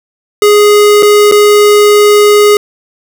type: tone with dropouts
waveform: square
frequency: 415.3 Hz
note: G#4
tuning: in tune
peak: -3 dBFS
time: 0.42-2.57 s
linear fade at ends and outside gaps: 2 ms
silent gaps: 1.025-1.029 / 1.314-1.321 s
effects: none